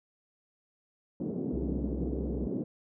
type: band-pass noise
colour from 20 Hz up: pink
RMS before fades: -34 dBFS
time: 1.2-2.64 s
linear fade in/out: 5 ms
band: 170 to 390 Hz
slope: 24 dB/octave
type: tone with vibrato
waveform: sine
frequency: 64.8 Hz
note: C2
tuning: 16 cents flat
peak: -34 dBFS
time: 1.52-2.48 s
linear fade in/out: 20 ms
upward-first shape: sine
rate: 2 Hz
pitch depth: 28 cents each way
effects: none